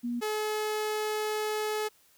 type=tone pair in turn; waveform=sine / sawtooth; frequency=240 / 427.4 Hz; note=B3 / G#4; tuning=-49 / +50 cents; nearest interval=minor seventh; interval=999 cents; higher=second; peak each=-29 / -25 dBFS; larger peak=second; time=0.03-0.21 / 0.21-1.89 s; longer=second; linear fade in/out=20 ms; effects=white hiss -63 dBFS RMS until 2.17 s